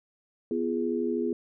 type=chord; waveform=sine; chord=F diminished; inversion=second; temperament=equal with one note detuned; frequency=246.9 / 342.4 / 415.3 Hz; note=Cb4 / F4 / Ab4; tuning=0 / -34 / 0 cents; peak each=-30 dBFS; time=0.51-1.33 s; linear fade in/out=2 ms; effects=none